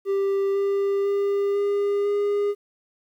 triangle tone with pitch steps, 393.7 / 397.4 / 401 / 404.8 / 408.5 Hz, G4 / G4 / G4 / G#4 / G#4, +8 / +24 / +39 / -44 / -29 cents, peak -18 dBFS, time 0.05-2.55 s, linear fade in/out 50 ms, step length 500 ms, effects 10-bit

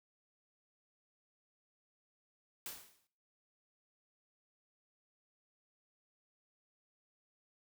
white noise with exponential decay, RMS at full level -42 dBFS, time 2.66-3.07 s, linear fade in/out 1 ms, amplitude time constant 87 ms, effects noise-tail reverb RT60 0.5 s tail -17 dB re dry

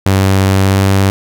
sawtooth tone with pitch glide, 96.4 to 97.3 Hz, G2 to G2, -28 to -12 cents, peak -4 dBFS, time 0.06-1.1 s, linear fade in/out 0 ms, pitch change +16 cents, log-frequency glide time 0.62-0.78 s, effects none

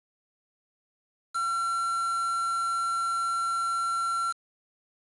triangle tone with quantisation, 1359 Hz, F6, 48 cents flat, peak -24 dBFS, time 1.34-4.33 s, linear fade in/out 20 ms, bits 6, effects resampled to 24000 Hz

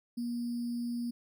sine tone with sample-and-hold, 238.5 Hz, A#3, 40 cents sharp, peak -32 dBFS, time 0.17-1.11 s, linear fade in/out 10 ms, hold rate 4900 Hz, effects none

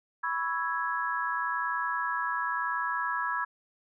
sine chord, C# minor seventh, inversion third, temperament equal, 987.8 / 1108.7 / 1318.5 / 1661.2 Hz, B5 / C#6 / E6 / G#6, 0 / 0 / 0 / 0 cents, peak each -33 / -36 / -34 / -32 dBFS, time 0.23-3.45 s, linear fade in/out 10 ms, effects none

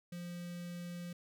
square tone with notch filter, 174.61 Hz, F3, in tune, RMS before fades -44 dBFS, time 0.12-1.13 s, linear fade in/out 5 ms, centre 900 Hz, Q 0.92, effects none

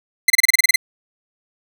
sawtooth tone bursts, 2061 Hz, C7, 27 cents flat, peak -5 dBFS, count 10, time 0.28-0.76 s, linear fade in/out 5 ms, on 21 ms, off 30 ms, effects none

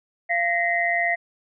sine tone cluster, 689 / 1874 / 2050 Hz, F5 / A#6 / C7, -24 / +9 / -36 cents, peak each -24 dBFS, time 0.29-1.16 s, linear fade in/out 20 ms, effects none

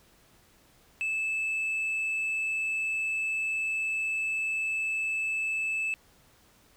sine tone with tanh clipping, 2621 Hz, E7, 11 cents flat, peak -28 dBFS, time 1.01-5.94 s, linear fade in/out 0 ms, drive 2 dB, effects pink hiss -61 dBFS RMS until 6.76 s

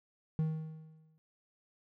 triangle tone with exponential decay, 157.8 Hz, D#3, 25 cents sharp, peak -25 dBFS, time 0.39-1.18 s, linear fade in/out 0 ms, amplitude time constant 170 ms, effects none

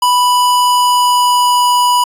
square tone with pitch glide, 987.8 to 982.1 Hz, B5 to B5, 0 to -10 cents, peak -9 dBFS, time 0.02-2.04 s, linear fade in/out 5 ms, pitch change -10 cents, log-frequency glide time 0.59-1.67 s, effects resampled to 32000 Hz

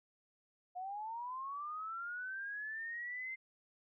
sine linear sweep, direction up, 713 to 2093 Hz, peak -40 dBFS, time 0.75-3.36 s, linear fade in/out 20 ms, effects none

